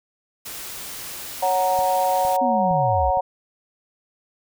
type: noise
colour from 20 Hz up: white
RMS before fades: -34 dBFS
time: 0.45-2.37 s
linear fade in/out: 10 ms
type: chord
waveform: sine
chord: F# major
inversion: second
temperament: equal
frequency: 554.4 / 740 / 932.3 Hz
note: C#5 / F#5 / A#5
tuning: 0 / 0 / 0 cents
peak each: -23 / -20 / -23 dBFS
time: 1.42-3.21 s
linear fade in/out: 10 ms
type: click train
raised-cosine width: 5 ms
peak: -27 dBFS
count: 4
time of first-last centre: 1.79-3.172 s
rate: 2.17 Hz
type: linear sweep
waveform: sine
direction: down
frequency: 261.6 to 51.91 Hz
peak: -23 dBFS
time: 2.41-3.11 s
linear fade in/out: 10 ms
effects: none